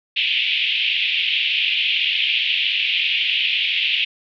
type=band-pass noise; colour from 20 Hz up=white; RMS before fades=-20 dBFS; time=0.16-4.05 s; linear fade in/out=10 ms; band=2400 to 3300 Hz; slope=48 dB/octave; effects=none